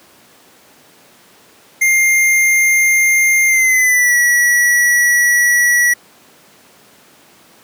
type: tone with pitch glide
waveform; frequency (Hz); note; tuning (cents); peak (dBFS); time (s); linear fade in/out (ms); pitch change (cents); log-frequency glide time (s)
square; 2111 to 1935.8; C7 to B6; +15 to -35; -10; 1.81-5.94; 10; -150; 3.47-4.16
effects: pink hiss -46 dBFS RMS until 7.63 s + high-pass 200 Hz 12 dB/octave